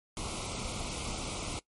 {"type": "band-stop noise", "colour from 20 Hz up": "pink", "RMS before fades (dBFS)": -37, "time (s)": [0.17, 1.59], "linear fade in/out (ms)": 0, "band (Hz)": [1400, 2100], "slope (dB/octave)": 96, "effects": ["noise-tail reverb RT60 0.1 s tail -19 dB re dry", "MP3 48 kbps"]}